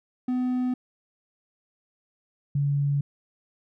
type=tone pair in turn; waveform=triangle / sine; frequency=251.5 / 142.21 Hz; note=B3 / C#3; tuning=+32 / +45 cents; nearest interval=minor seventh; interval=987 cents; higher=first; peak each=-21 dBFS; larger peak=neither; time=0.28-0.74 / 2.55-3.01 s; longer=neither; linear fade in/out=5 ms; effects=none